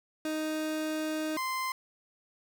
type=tone pair in turn; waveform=30% pulse; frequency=311.1 / 1039.8 Hz; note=D#4 / C6; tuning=0 / -11 cents; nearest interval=octave + major sixth; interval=2089 cents; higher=second; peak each=-28 dBFS; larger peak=neither; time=0.25-1.37 / 1.37-1.72 s; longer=first; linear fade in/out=2 ms; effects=none